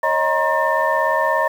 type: tone cluster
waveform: sine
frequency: 549 / 626 / 947 / 1074 / 1794 Hz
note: C#5 / D#5 / A#5 / C6 / A6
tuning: -17 / +10 / +27 / +45 / +33 cents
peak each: -23 / -20 / -20 / -23 / -22 dBFS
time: 0.03-1.48 s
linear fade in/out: 5 ms
effects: tanh soft clip ceiling -4 dBFS + 7-bit